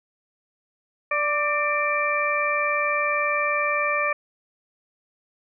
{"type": "harmonic tone with a mistuned harmonic", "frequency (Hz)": 587.3, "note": "D5", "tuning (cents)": 0, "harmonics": [1, 2, 3, 4], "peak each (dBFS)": [-27, -25, -28, -25], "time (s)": [1.11, 4.13], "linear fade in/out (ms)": 5, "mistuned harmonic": 3, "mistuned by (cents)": 35, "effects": []}